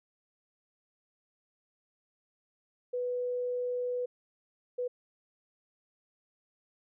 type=tone bursts at uneven times; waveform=sine; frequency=493.9 Hz; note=B4; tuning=in tune; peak=-30 dBFS; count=2; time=2.93-4.06 / 4.78-4.88 s; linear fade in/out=10 ms; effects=none